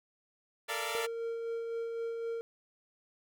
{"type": "chord", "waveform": "10% pulse", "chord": "Bb major seventh", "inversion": "third", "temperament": "equal with one note detuned", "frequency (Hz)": [440, 466.2, 587.3, 682.9], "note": ["A4", "Bb4", "D5", "F5"], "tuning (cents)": [0, 0, 0, -39], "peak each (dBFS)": -31, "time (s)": [0.68, 1.07], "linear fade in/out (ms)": 20}
{"type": "tone with tremolo", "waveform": "triangle", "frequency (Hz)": 460.7, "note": "A#4", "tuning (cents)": -20, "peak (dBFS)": -31, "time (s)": [0.95, 2.41], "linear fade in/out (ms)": 0, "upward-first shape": "sine", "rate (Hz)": 3.9, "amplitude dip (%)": 30}
{"effects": []}